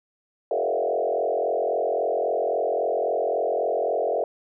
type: tone with frequency modulation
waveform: sine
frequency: 560 Hz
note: C#5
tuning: 18 cents sharp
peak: -21 dBFS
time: 0.51-4.24 s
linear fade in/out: 2 ms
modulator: 43.7 Hz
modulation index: 3.5
effects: none